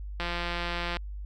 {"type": "click train", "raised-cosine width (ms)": 0.3, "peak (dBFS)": -16, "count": 134, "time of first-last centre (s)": [0.2, 0.969], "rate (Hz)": 173, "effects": ["added 50 Hz sine -35 dBFS peak until 1.25 s"]}